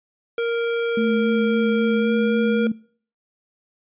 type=tone with pitch glide; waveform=square; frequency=466.2 to 472.4 Hz; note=A#4 to A#4; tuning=0 to +23 cents; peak=-21 dBFS; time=0.38-2.67 s; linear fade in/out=2 ms; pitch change=+23 cents; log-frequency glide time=1.92-2.14 s
type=tone with vibrato; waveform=sine; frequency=220 Hz; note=A3; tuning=in tune; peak=-19 dBFS; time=0.97-2.72 s; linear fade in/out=5 ms; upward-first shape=sine; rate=3.7 Hz; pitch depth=22 cents each way
effects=noise-tail reverb RT60 0.5 s tail -24 dB re dry + resampled to 8000 Hz